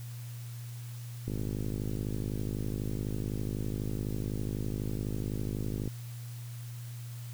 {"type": "click train", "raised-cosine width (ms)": 3, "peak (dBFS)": -22, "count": 240, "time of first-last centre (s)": [1.28, 5.876], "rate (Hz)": 52, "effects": ["added 119 Hz sine -39 dBFS peak until 7.33 s", "white hiss -53 dBFS RMS until 7.33 s"]}